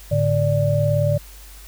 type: tone cluster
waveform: sine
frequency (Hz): 106.5 / 145 / 584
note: G#2 / D3 / D5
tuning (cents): +44 / -22 / -10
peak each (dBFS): -20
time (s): 0.11-1.18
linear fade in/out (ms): 10
effects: added 50 Hz sine -40 dBFS peak until 1.67 s + white hiss -45 dBFS RMS until 1.67 s